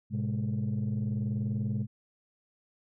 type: tone cluster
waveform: sine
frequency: 107.6 / 128.1 / 208.4 Hz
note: A2 / C3 / G#3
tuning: -38 / -36 / +6 cents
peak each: -31 dBFS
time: 0.1-1.87 s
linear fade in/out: 50 ms
effects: tanh soft clip ceiling -24 dBFS